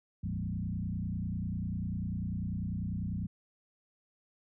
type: tone with frequency modulation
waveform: sine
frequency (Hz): 139.4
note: C#3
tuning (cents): +10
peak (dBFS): -32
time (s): 0.23-3.27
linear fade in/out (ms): 10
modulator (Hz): 30.1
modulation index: 2.5
effects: none